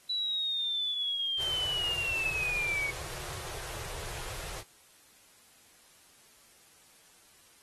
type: linear sweep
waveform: sine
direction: down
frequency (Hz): 3958 to 2217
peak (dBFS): -29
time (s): 0.09-2.91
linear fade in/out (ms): 10
type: band-stop noise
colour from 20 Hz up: pink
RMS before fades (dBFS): -41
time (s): 1.37-4.64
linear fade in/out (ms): 50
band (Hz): 160 to 340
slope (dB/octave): 48
effects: white hiss -60 dBFS RMS until 7.62 s + AAC 32 kbps